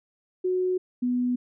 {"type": "tone pair in turn", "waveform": "sine", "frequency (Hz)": [367.4, 247.2], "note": ["F#4", "B3"], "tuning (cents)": [-12, 2], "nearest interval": "perfect fifth", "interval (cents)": 686, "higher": "first", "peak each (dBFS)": -22, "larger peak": "neither", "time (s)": [[0.44, 0.78], [1.02, 1.36]], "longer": "neither", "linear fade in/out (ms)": 10, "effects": []}